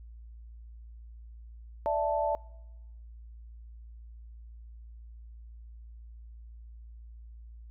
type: chord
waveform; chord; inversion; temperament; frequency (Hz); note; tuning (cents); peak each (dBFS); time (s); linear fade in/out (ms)
sine; D suspended second; none; equal; 587.3 / 659.3 / 880; D5 / E5 / A5; 0 / 0 / 0; -30; 1.86-2.35; 0
effects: noise-tail reverb RT60 1.0 s tail -24 dB re dry + added 57 Hz sine -45 dBFS peak until 7.7 s